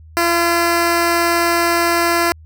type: tone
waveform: 10% pulse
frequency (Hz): 341.1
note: F4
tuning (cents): -41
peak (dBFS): -5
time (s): 0.17-2.32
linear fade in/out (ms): 0
effects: added 79 Hz sine -38 dBFS peak until 2.45 s